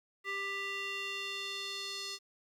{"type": "tone with band-pass filter sweep", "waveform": "square", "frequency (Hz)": 395, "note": "G4", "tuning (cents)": 13, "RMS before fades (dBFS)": -39, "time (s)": [0.24, 2.19], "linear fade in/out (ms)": 50, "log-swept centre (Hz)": [2000, 4800], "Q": 2.4, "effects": ["11-bit"]}